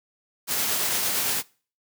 white noise with tremolo, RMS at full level -24 dBFS, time 0.47-1.43 s, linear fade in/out 50 ms, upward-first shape triangle, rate 8.8 Hz, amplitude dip 25%, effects noise-tail reverb RT60 0.4 s tail -23 dB re dry + high-pass 100 Hz 12 dB/octave

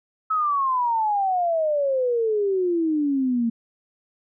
sine exponential sweep, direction down, 1300 to 226.6 Hz, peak -19 dBFS, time 0.3-3.5 s, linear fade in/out 10 ms, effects none

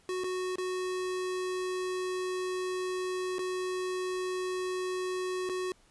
square tone with dropouts, 368.4 Hz, F#4, 7 cents flat, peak -32 dBFS, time 0.09-5.72 s, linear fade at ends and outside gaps 1 ms, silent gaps 0.237-0.242 / 0.557-0.583 / 3.384-3.391 / 5.491-5.496 s, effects pink hiss -64 dBFS RMS until 5.9 s + resampled to 24000 Hz

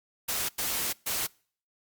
white noise bursts at uneven times, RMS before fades -30 dBFS, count 3, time 0.28-0.49 / 0.58-0.93 / 1.06-1.27 s, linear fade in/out 10 ms, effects noise-tail reverb RT60 0.5 s tail -26 dB re dry + Opus 48 kbps

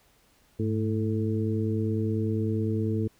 harmonic tone with a mistuned harmonic, 110 Hz, A2, in tune, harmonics 1 / 2 / 3 / 4, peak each -27 / -30 / -32 / -33 dBFS, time 0.59-3.08 s, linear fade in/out 10 ms, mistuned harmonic 1, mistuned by -93 cents, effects pink hiss -63 dBFS RMS until 3.19 s

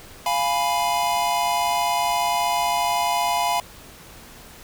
square chord, F diminished, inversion none, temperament equal, 698.5 / 830.6 / 987.8 Hz, F5 / Ab5 / Cb6, 0 / 0 / 0 cents, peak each -25 / -26 / -24 dBFS, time 0.26-3.6 s, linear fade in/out 2 ms, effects pink hiss -44 dBFS RMS until 4.63 s

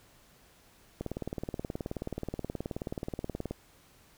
click train, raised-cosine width 2 ms, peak -21 dBFS, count 48, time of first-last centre 1.01-3.51 s, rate 18.8 Hz, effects pink hiss -61 dBFS RMS until 4.17 s

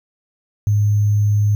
sine tone with sample-and-hold, 104 Hz, G#2, 3 cents sharp, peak -12 dBFS, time 0.67-1.55 s, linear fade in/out 0 ms, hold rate 6300 Hz, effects none

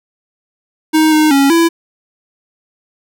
square tone with pitch steps, 313.4 / 308.4 / 276.8 / 333.6 Hz, D#4 / D#4 / C#4 / E4, +13 / -15 / -2 / +21 cents, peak -8 dBFS, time 0.93-1.69 s, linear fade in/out 20 ms, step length 190 ms, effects none

